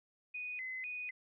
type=tone with vibrato; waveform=sine; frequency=2249 Hz; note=C#7; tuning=24 cents sharp; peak=-39 dBFS; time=0.34-1.11 s; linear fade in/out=10 ms; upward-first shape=square; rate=2 Hz; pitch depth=170 cents each way; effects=none